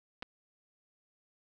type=clicks; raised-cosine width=0.3 ms; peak=-25 dBFS; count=2; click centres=0.224 / 0.228 s; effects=none